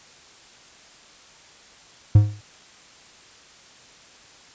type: tone with exponential decay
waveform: triangle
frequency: 103.83 Hz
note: G#2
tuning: in tune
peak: -4 dBFS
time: 2.15-2.41 s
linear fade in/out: 5 ms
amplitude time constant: 55 ms
effects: white hiss -49 dBFS RMS until 4.54 s + resampled to 16000 Hz